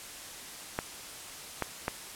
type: clicks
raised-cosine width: 0.5 ms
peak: -14 dBFS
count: 3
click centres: 0.789 / 1.623 / 1.881 s
effects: white hiss -44 dBFS RMS until 2.15 s + low-pass 11000 Hz 12 dB/octave